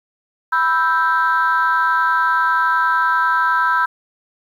sine chord, E minor, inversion second, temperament equal, 987.8 / 1318.5 / 1568 Hz, B5 / E6 / G6, 0 / 0 / 0 cents, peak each -17 dBFS, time 0.52-3.86 s, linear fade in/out 10 ms, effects tanh soft clip ceiling -7 dBFS + 8-bit

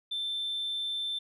sine tone, 3550 Hz, A7, 15 cents sharp, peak -29 dBFS, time 0.11-1.19 s, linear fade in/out 10 ms, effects tanh soft clip ceiling -28 dBFS

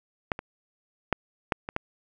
clicks, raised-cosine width 0.5 ms, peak -10 / -20 / -7 / -8 / -18 / -12 dBFS, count 6, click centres 0.318 / 0.391 / 1.127 / 1.522 / 1.689 / 1.764 s, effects none

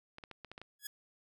clicks, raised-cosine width 0.3 ms, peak -31 dBFS, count 7, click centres 0.184 / 0.238 / 0.313 / 0.447 / 0.516 / 0.579 / 0.616 s
5% pulse tone with exponential growth, 1678 Hz, G#6, 17 cents sharp, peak -26 dBFS, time 0.79-0.87 s, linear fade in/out 5 ms, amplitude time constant 16 ms
effects none

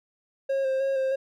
triangle tone with vibrato, 536 Hz, C5, 42 cents sharp, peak -21 dBFS, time 0.49-1.16 s, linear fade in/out 10 ms, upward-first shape square, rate 3.2 Hz, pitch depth 21 cents each way, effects none

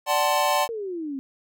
square chord, D dominant seventh, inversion none, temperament equal with one note detuned, 587.3 / 754.2 / 880 / 1046.5 Hz, D5 / F#5 / A5 / C6, 0 / +33 / 0 / 0 cents, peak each -26 dBFS, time 0.06-0.68 s, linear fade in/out 50 ms
sine exponential sweep, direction down, 472.9 to 261.6 Hz, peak -28 dBFS, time 0.69-1.19 s, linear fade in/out 0 ms
effects none

